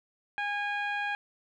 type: tone with low-pass filter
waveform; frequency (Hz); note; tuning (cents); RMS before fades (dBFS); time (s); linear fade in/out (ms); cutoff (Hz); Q
15% pulse; 819; G#5; -24; -32; 0.38-1.15; 0; 2100; 1.4
effects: none